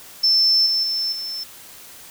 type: tone with level steps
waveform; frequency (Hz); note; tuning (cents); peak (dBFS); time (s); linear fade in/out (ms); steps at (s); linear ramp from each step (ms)
sine; 5310; E8; +12; -13 / -17 / -20 / -26; 0.23-1.44; 10; 0.66 / 0.83 / 1.12; 5
effects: white hiss -42 dBFS RMS until 2.1 s